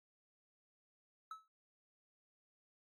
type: tone with exponential decay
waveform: triangle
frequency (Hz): 1300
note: E6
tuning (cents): -24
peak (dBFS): -40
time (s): 1.31-1.48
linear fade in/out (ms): 2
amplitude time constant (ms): 36
effects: AAC 48 kbps